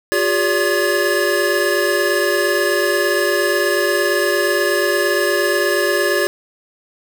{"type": "tone cluster", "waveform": "square", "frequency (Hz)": [357.4, 405.9, 574, 1704], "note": ["F4", "G#4", "D5", "G#6"], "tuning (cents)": [40, -40, -40, 44], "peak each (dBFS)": -21, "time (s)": [0.12, 6.27], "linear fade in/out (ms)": 0, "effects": []}